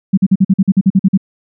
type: tone bursts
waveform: sine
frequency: 191.9 Hz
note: G3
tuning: 37 cents flat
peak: -5 dBFS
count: 12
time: 0.13-1.176 s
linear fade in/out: 10 ms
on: 45 ms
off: 46 ms
effects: none